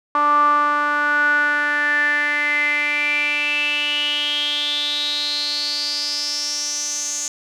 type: tone with band-pass filter sweep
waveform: sawtooth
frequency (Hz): 293.7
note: D4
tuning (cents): 0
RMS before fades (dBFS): -20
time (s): 0.15-7.28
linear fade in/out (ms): 0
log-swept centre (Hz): 1100 to 6700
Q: 9.3
effects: none